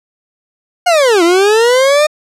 40% pulse linear two-way sweep, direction down then up, 734 to 329.6 to 615 Hz, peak -6 dBFS, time 0.86-2.07 s, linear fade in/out 10 ms, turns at 1.23 s, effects low-pass 9000 Hz 12 dB/octave

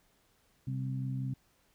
harmonic tone, 65.41 Hz, C2, in tune, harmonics 2 / 3 / 4, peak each -33 / -43 / -42 dBFS, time 0.67-1.34 s, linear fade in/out 5 ms, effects pink hiss -70 dBFS RMS until 1.74 s

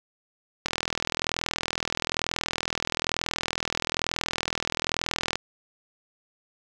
click train, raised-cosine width 0.2 ms, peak -8 dBFS, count 194, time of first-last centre 0.66-5.356 s, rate 41.1 Hz, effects none

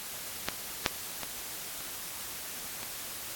clicks, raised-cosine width 0.2 ms, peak -11 / -6 / -17 / -25 / -20 dBFS, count 5, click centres 0.486 / 0.862 / 1.233 / 1.806 / 2.831 s, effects white hiss -40 dBFS RMS until 3.35 s + AAC 64 kbps

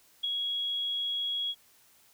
sine tone with ADSR envelope, 3322 Hz, G#7, in tune, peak -25 dBFS, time 0.23-1.55 s, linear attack 14 ms, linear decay 7 ms, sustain -4 dB, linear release 51 ms, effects white hiss -62 dBFS RMS until 2.13 s

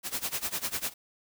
white noise with tremolo, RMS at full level -30 dBFS, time 0.03-0.94 s, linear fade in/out 50 ms, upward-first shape sine, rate 10 Hz, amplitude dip 90%, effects none

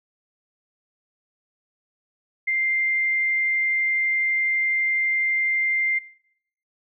sine tone, 2096 Hz, C7, 2 cents sharp, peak -20 dBFS, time 2.47-5.99 s, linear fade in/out 10 ms, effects noise-tail reverb RT60 0.7 s tail -19 dB re dry

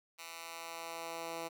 10% pulse tone with high-pass filter sweep, 166 Hz, E3, 12 cents sharp, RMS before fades -44 dBFS, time 0.18-1.49 s, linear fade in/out 20 ms, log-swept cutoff 1700 to 360 Hz, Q 0.72, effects none

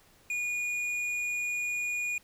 sine tone with hard clipping, 2445 Hz, D#7, 31 cents flat, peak -31 dBFS, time 0.3-2.18 s, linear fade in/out 2 ms, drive 7 dB, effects pink hiss -61 dBFS RMS until 2.23 s

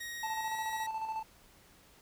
sawtooth tone with pitch glide, 1882 to 1913.8 Hz, A#6 to A#6, +16 to +45 cents, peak -36 dBFS, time 0-0.87 s, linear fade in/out 10 ms, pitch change +29 cents, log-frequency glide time 0.34-0.57 s
triangle tone with tremolo, 882 Hz, A5, 4 cents sharp, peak -31 dBFS, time 0.23-1.23 s, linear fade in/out 5 ms, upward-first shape square, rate 14 Hz, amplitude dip 45%
effects pink hiss -61 dBFS RMS until 2.01 s

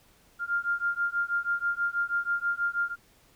sine beating tone pair, 1396.9 / 1403.1 Hz, F6 / F6, 0 / +8 cents, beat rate 6.2 Hz, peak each -29 dBFS, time 0.39-2.96 s, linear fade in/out 50 ms, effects pink hiss -61 dBFS RMS until 3.35 s

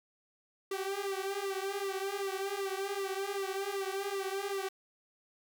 sawtooth tone with flanger, 392 Hz, G4, in tune, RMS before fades -36 dBFS, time 0.71-4.69 s, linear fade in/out 5 ms, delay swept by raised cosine 1.2 to 6.2 ms, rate 2.6 Hz, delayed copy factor -1, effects none

